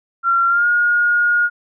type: tone with pitch glide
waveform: sine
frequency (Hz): 1371 to 1432.5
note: F6 to F6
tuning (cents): -32 to +44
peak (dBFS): -12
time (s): 0.23-1.5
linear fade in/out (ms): 50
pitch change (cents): +76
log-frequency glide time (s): 0.48-0.67
effects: none